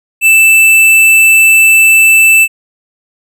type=tone with hard clipping; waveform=triangle; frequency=2647 Hz; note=E7; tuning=7 cents sharp; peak=-4 dBFS; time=0.21-2.48 s; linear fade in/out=50 ms; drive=16 dB; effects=none